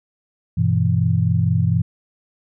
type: chord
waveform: sine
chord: E minor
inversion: first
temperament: equal with one note detuned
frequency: 98 / 122.26 / 164.81 Hz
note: G2 / B2 / E3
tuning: 0 / -17 / 0 cents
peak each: -19 dBFS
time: 0.57-1.82 s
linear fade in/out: 10 ms
effects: none